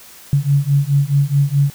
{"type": "beating tone pair", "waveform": "sine", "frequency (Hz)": [139, 143.7], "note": ["C#3", "D3"], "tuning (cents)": [5, -37], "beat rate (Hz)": 4.7, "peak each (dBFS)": -15, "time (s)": [0.33, 1.7], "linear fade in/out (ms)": 0, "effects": ["white hiss -41 dBFS RMS until 1.74 s"]}